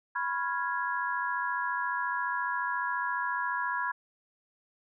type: chord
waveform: sine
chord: C# dominant seventh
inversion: third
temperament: equal with one note detuned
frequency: 987.8 / 1082.2 / 1396.9 / 1661.2 Hz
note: B5 / C#6 / E#6 / G#6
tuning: 0 / -42 / 0 / 0 cents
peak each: -32 / -38 / -37 / -33 dBFS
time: 0.15-3.92 s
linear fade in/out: 10 ms
effects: none